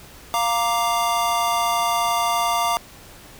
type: chord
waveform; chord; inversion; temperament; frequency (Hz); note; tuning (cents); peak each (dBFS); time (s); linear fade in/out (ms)
square; Bb major; second; equal; 698.5 / 932.3 / 1174.7; F5 / Bb5 / D6; 0 / 0 / 0; -24; 0.34-2.77; 0
effects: pink hiss -44 dBFS RMS until 3.39 s